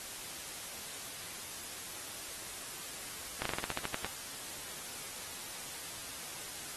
slowing click train, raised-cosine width 0.3 ms, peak -17 dBFS, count 11, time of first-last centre 3.42-4.046 s, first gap 34 ms, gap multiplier 1.13, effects white hiss -44 dBFS RMS until 6.76 s + AAC 32 kbps

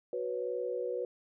sine chord, F# suspended fourth, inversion none, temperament just, 370 / 493.3 / 555 Hz, F#4 / B4 / C#5, 0 / -2 / +2 cents, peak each -38 / -34 / -40 dBFS, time 0.13-1.05 s, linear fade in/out 2 ms, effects none

